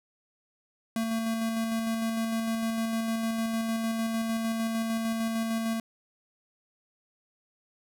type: tone with tremolo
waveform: square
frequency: 225 Hz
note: A3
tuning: 39 cents sharp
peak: -27 dBFS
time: 0.96-5.8 s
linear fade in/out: 2 ms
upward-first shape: square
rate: 6.6 Hz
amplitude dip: 25%
effects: none